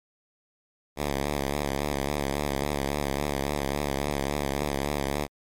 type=tone with vibrato; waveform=5% pulse; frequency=71 Hz; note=C#2; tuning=42 cents sharp; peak=-15 dBFS; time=0.96-5.28 s; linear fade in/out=50 ms; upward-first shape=sine; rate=3.6 Hz; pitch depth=67 cents each way; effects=MP3 64 kbps